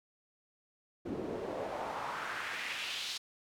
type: noise with band-pass filter sweep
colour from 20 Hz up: pink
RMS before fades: -39 dBFS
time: 1.05-3.18 s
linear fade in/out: 10 ms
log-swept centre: 280 to 4300 Hz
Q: 2.1
effects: none